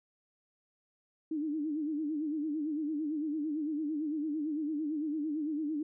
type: tone with vibrato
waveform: sine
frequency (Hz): 303.7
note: D#4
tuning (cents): -42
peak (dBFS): -31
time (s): 1.31-5.83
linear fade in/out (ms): 5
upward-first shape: sine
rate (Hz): 8.9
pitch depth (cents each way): 97
effects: none